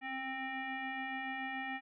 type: tone with frequency modulation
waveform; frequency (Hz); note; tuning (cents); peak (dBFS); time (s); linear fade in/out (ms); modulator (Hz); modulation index
sine; 1318.5; E6; 0; -37; 0.01-1.81; 50; 526; 2.1
effects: none